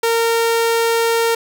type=tone; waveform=sawtooth; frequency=460 Hz; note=A#4; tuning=23 cents flat; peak=-10 dBFS; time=0.03-1.35 s; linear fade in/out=5 ms; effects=none